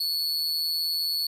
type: tone with amplitude modulation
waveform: 45% pulse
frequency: 4415 Hz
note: C#8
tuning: 8 cents flat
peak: -21 dBFS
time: 0-1.27 s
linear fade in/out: 5 ms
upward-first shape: sine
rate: 159 Hz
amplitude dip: 70%
effects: resampled to 32000 Hz